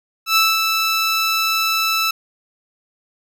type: tone with ADSR envelope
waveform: 15% pulse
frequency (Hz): 1318.5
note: E6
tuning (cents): 0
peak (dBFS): -5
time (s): 0.26-2.11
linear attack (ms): 100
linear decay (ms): 210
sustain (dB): -5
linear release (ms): 5
effects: none